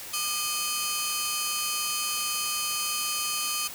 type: ring-modulated tone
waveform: 10% pulse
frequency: 1864.7 Hz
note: A#6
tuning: in tune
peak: -15 dBFS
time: 0.13-3.68 s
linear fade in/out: 10 ms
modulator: 654 Hz
effects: white hiss -40 dBFS RMS until 3.74 s